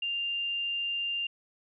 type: tone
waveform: sine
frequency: 2794 Hz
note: F7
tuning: in tune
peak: -29 dBFS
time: 0.02-1.27 s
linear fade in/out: 5 ms
effects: none